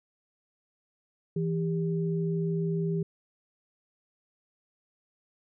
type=tone pair together; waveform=sine; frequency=164.81 / 398.7 Hz; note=E3 / G4; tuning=0 / +29 cents; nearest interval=octave + minor third; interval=1529 cents; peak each=-27 / -32 dBFS; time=1.36-3.03 s; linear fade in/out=5 ms; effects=none